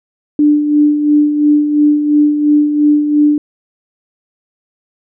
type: tone with tremolo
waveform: sine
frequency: 296.4 Hz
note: D4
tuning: 16 cents sharp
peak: -5 dBFS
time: 0.39-3.38 s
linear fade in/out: 2 ms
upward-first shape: sine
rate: 2.9 Hz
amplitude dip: 55%
effects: none